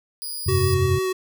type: tone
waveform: 10% pulse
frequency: 4913 Hz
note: D#8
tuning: 23 cents flat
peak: -22 dBFS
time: 0.22-0.74 s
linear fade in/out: 0 ms
type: chord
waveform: sine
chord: F suspended second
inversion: none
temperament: equal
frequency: 87.31 / 98 / 130.81 Hz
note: F2 / G2 / C3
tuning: 0 / 0 / 0 cents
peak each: -23 dBFS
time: 0.46-0.99 s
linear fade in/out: 10 ms
type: tone with vibrato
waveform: square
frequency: 374.9 Hz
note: F#4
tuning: 23 cents sharp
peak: -22 dBFS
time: 0.48-1.13 s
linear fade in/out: 10 ms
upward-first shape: sine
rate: 6.1 Hz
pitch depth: 11 cents each way
effects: none